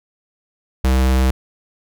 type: tone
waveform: square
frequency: 64.9 Hz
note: C2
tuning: 13 cents flat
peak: -13 dBFS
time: 0.84-1.31 s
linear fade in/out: 5 ms
effects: none